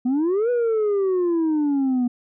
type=exponential two-way sweep; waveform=sine; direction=up then down; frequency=240.9 to 493.9 to 240.9 Hz; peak=-15 dBFS; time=0.05-2.08 s; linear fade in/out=10 ms; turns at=0.5 s; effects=tanh soft clip ceiling -17 dBFS